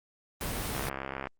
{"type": "noise", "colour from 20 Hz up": "pink", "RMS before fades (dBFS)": -34, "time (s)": [0.41, 0.89], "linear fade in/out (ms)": 0}
{"type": "click train", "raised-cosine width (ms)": 0.5, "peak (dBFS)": -19, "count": 36, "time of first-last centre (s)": [0.75, 1.271], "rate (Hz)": 67.2}
{"effects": ["Opus 32 kbps"]}